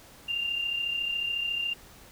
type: tone pair together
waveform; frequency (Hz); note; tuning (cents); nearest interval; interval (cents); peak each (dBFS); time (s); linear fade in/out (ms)
sine; 2760 / 2794; F7 / F7; -21 / 0; unison; 21; -37 / -28; 0.28-1.74; 10
effects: pink hiss -52 dBFS RMS until 2.11 s